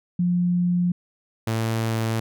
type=tone pair in turn; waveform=sine / sawtooth; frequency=176.8 / 112.74 Hz; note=F3 / A2; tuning=+22 / +43 cents; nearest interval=minor sixth; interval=779 cents; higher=first; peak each=-18 dBFS; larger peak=neither; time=0.19-0.92 / 1.47-2.2 s; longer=neither; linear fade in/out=5 ms; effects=none